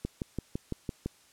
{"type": "click train", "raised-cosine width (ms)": 3, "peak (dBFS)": -19, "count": 7, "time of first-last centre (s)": [0.05, 1.06], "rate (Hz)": 5.94, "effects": ["white hiss -61 dBFS RMS until 1.32 s", "low-pass 10000 Hz 12 dB/octave"]}